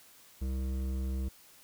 sine tone with hard clipping, 65.41 Hz, C2, in tune, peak -33 dBFS, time 0.41-1.29 s, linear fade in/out 10 ms, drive 12 dB, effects white hiss -58 dBFS RMS until 1.63 s

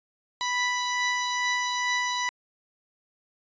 sawtooth tone pair together, 986.6 / 1975.5 Hz, B5 / B6, -2 / 0 cents, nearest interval octave, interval 1202 cents, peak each -24 / -24 dBFS, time 0.41-2.29 s, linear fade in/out 0 ms, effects resampled to 16000 Hz

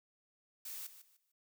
blue noise with echo, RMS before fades -45 dBFS, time 0.65-0.87 s, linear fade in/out 5 ms, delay 150 ms, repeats 3, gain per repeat -12 dB, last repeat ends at 1.32 s, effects noise-tail reverb RT60 0.1 s tail -22 dB re dry

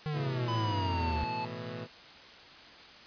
square exponential sweep, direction down, 155.56 to 73.42 Hz, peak -32 dBFS, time 0.06-1.24 s, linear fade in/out 0 ms
15% pulse chord, A suspended second, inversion none, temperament equal, 110 / 123.47 / 164.81 Hz, A2 / B2 / E3, 0 / 0 / 0 cents, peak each -36 dBFS, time 0.12-1.88 s, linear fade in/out 50 ms
square tone with pitch glide, 1000 to 870.6 Hz, B5 to A5, +21 to -19 cents, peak -34 dBFS, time 0.48-1.45 s, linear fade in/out 2 ms, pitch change -240 cents, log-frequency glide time 0.59-1.23 s
effects white hiss -51 dBFS RMS until 3.06 s + resampled to 11025 Hz

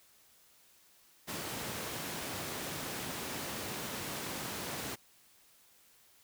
pink high-pass noise, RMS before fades -40 dBFS, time 1.27-4.96 s, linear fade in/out 20 ms, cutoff 130 Hz, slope 12 dB/octave, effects white hiss -64 dBFS RMS until 6.23 s

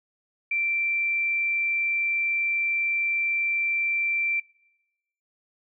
sine tone, 2349 Hz, D7, in tune, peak -23 dBFS, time 0.51-4.4 s, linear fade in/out 5 ms, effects noise-tail reverb RT60 0.9 s tail -22 dB re dry

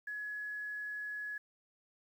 sine tone with quantisation, 1689 Hz, G#6, 29 cents sharp, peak -38 dBFS, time 0.07-1.38 s, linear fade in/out 5 ms, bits 11, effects none

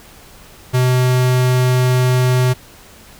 square tone, 126.7 Hz, B2, 45 cents sharp, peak -12 dBFS, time 0.73-2.54 s, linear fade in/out 20 ms, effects pink hiss -42 dBFS RMS until 3.19 s

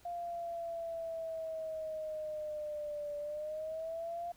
sine exponential two-way sweep, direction down then up, 698.5 to 584 to 698.5 Hz, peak -37 dBFS, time 0.05-4.32 s, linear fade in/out 5 ms, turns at 3.17 s, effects added 60 Hz sine -70 dBFS peak until 4.36 s + pink hiss -64 dBFS RMS until 4.36 s

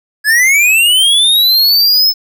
square linear sweep, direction up, 1661.2 to 5274 Hz, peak -7 dBFS, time 0.24-2.14 s, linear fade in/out 50 ms, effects none

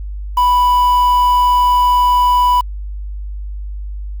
triangle tone with quantisation, 987.8 Hz, B5, in tune, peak -7 dBFS, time 0.37-2.61 s, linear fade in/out 5 ms, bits 5, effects added 50 Hz sine -22 dBFS peak until 4.2 s

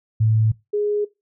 sine tone pair in turn, 110 / 415.3 Hz, A2 / G#4, 0 / 0 cents, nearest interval octave + major seventh, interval 2300 cents, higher second, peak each -14 / -18 dBFS, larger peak first, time 0.2-0.52 / 0.73-1.05 s, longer neither, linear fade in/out 10 ms, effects noise-tail reverb RT60 0.2 s tail -19 dB re dry

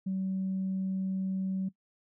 sine tone, 190 Hz, F#3, 46 cents sharp, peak -28 dBFS, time 0.06-1.69 s, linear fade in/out 10 ms, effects noise-tail reverb RT60 0.1 s tail -19 dB re dry + tanh soft clip ceiling -25 dBFS

